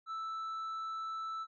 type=tone with tanh clipping; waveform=sine; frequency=1318 Hz; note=E6; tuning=1 cent flat; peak=-38 dBFS; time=0.06-1.47 s; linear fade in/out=50 ms; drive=4 dB; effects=none